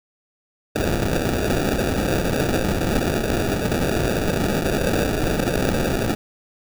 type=noise with sample-and-hold; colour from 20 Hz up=white; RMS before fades=-21 dBFS; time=0.75-6.15 s; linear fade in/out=10 ms; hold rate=1050 Hz; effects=none